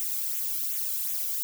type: noise with flanger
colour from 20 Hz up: violet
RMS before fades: -30 dBFS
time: 0-1.43 s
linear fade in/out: 0 ms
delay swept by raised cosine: 0.2 to 1.12 ms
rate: 2.7 Hz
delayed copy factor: -0.65
effects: none